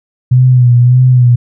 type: tone with vibrato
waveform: sine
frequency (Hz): 124.5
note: B2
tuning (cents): +14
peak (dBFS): -3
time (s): 0.31-1.36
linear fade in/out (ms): 10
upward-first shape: sine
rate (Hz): 1.7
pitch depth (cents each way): 49
effects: none